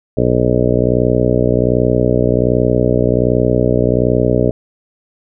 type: harmonic tone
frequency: 61.3 Hz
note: B1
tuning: 12 cents flat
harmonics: 1 / 2 / 3 / 4 / 5 / 6 / 7 / 8 / 9 / 10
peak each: -22 / -17 / -21 / -19 / -20 / -22 / -17 / -22 / -20 / -21 dBFS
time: 0.17-4.51 s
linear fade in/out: 5 ms
effects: none